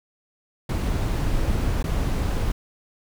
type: noise with dropouts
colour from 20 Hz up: brown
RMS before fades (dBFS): -23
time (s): 0.69-2.52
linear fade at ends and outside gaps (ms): 5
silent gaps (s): 1.828-1.84
effects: none